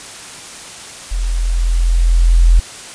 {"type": "tone with level ramp", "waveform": "sine", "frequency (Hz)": 42.38, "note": "E1", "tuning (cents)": 49, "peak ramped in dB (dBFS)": [-15, -4], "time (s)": [1.11, 2.6], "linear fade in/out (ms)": 10, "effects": ["white hiss -32 dBFS RMS until 2.94 s", "resampled to 22050 Hz"]}